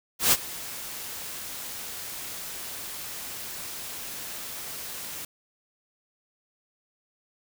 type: noise with ADSR envelope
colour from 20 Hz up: white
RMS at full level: -18 dBFS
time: 0.19-5.25 s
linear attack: 130 ms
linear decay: 42 ms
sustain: -19 dB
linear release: 4 ms
effects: none